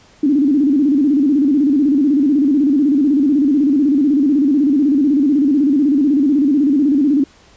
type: tone with vibrato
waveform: sine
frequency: 283.7 Hz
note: C#4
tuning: 40 cents sharp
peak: -10 dBFS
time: 0.23-7.24 s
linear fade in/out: 5 ms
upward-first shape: square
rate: 16 Hz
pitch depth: 110 cents each way
effects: pink hiss -48 dBFS RMS until 7.56 s + resampled to 16000 Hz